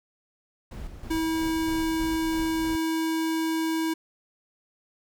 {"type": "noise with tremolo", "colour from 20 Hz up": "brown", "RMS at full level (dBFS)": -36, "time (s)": [0.71, 2.76], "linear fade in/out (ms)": 5, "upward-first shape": "square", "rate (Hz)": 3.1, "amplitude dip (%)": 45}
{"type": "tone", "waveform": "square", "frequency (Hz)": 322.6, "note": "E4", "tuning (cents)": -37, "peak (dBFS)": -25, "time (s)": [1.1, 3.94], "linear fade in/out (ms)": 10}
{"effects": []}